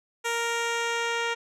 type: tone with low-pass filter sweep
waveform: 10% pulse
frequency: 466.2 Hz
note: A#4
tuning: in tune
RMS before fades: -28 dBFS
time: 0.24-1.35 s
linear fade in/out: 20 ms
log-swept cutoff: 9900 to 4700 Hz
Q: 0.96
effects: none